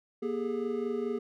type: tone cluster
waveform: triangle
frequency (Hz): 238.1 / 403.2 / 427.9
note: A#3 / G4 / A4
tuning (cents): +37 / +49 / -48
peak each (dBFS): -33 / -31 / -33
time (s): 0.22-1.19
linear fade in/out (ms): 10
effects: none